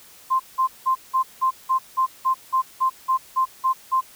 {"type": "tone bursts", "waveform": "sine", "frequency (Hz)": 1046.5, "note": "C6", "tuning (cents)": 0, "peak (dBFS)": -16, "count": 14, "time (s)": [0.3, 4.012], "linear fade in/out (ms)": 20, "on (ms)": 98, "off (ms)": 180, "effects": ["white hiss -48 dBFS RMS until 4.15 s"]}